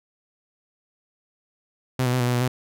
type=tone with pitch steps; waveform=sawtooth; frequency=128.4 / 123.4 / 127.2 / 122.1 / 123.6 / 121.9 / 126.8 Hz; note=C3 / B2 / C3 / B2 / B2 / B2 / B2; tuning=-32 / -1 / -48 / -19 / +2 / -22 / +46 cents; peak=-16 dBFS; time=1.99-2.48 s; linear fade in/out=5 ms; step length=70 ms; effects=none